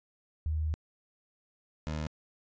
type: tone pair in turn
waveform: sine / 20% pulse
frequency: 77.78 / 77.11 Hz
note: D#2 / D#2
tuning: 0 / -15 cents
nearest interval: unison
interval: 15 cents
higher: first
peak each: -28 dBFS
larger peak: neither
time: 0.46-0.74 / 1.87-2.07 s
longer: first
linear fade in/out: 0 ms
effects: resampled to 16000 Hz